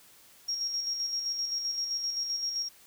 sine tone with tremolo, 5588 Hz, F8, in tune, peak -28 dBFS, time 0.48-2.69 s, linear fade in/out 10 ms, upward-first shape square, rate 7.7 Hz, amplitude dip 40%, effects white hiss -57 dBFS RMS until 2.86 s

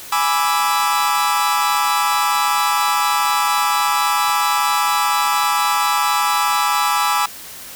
40% pulse chord, E dominant seventh, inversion first, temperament equal, 830.6 / 987.8 / 1174.7 / 1318.5 Hz, G#5 / B5 / D6 / E6, 0 / 0 / 0 / 0 cents, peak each -20 dBFS, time 0.12-7.26 s, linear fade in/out 5 ms, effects white hiss -35 dBFS RMS until 7.75 s

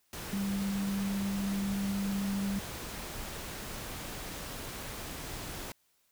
sine tone in noise, 197.8 Hz, G3, 16 cents sharp, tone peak -30 dBFS, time 0.33-2.59 s, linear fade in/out 2 ms, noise pink, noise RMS -41 dBFS, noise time 0.13-5.72 s, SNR +8 dB, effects white hiss -72 dBFS RMS until 6.11 s

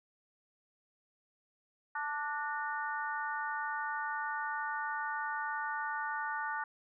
harmonic tone with a mistuned harmonic, 293.7 Hz, D4, in tune, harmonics 3 / 4 / 5 / 6, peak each -38 / -41 / -38 / -43 dBFS, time 1.95-6.64 s, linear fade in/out 5 ms, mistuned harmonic 6, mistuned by +61 cents, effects none

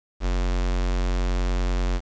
square tone with notch filter, 45.18 Hz, F#1, 40 cents flat, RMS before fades -23 dBFS, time 0.2-2.01 s, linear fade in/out 50 ms, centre 110 Hz, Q 1.4, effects resampled to 16000 Hz + 8-bit

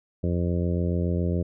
harmonic tone, 87.1 Hz, F2, 4 cents flat, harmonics 1 / 2 / 3 / 4 / 5 / 6 / 7, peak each -25 / -27 / -34 / -33 / -35 / -36 / -39 dBFS, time 0.23-1.43 s, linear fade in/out 10 ms, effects none

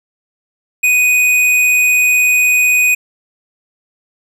sine tone with hard clipping, 2489 Hz, D#7, in tune, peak -10 dBFS, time 0.83-2.95 s, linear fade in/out 10 ms, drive 12 dB, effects none

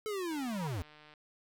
square linear sweep, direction down, 440 to 79.7 Hz, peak -35 dBFS, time 0.06-0.82 s, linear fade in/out 0 ms
click train, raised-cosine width 0.3 ms, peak -40 dBFS, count 126, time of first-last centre 0.31-1.138 s, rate 151 Hz
sine tone with exponential growth, 958 Hz, A#5, 47 cents sharp, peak -37 dBFS, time 0.32-0.67 s, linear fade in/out 1 ms, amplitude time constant 76 ms
effects none

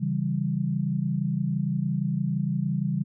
sine chord, C# diminished, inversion none, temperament equal, 138.59 / 164.81 / 196 Hz, C#3 / E3 / G3, 0 / 0 / 0 cents, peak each -28 dBFS, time 0-3.04 s, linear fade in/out 20 ms, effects none

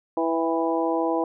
harmonic tone with a mistuned harmonic, 164.81 Hz, E3, in tune, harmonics 2 / 3 / 4 / 5 / 6, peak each -25 / -27 / -28 / -29 / -30 dBFS, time 0.17-1.24 s, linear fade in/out 2 ms, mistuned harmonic 5, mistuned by -25 cents, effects none

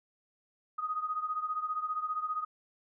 sine beating tone pair, 1244.5 / 1259.5 Hz, D#6 / D#6, 0 / +21 cents, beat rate 15 Hz, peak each -33 / -37 dBFS, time 0.78-2.45 s, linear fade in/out 10 ms, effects none

